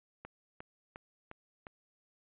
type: click train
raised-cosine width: 0.5 ms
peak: -30 dBFS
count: 5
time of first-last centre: 0.25-1.668 s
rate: 2.82 Hz
effects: resampled to 8000 Hz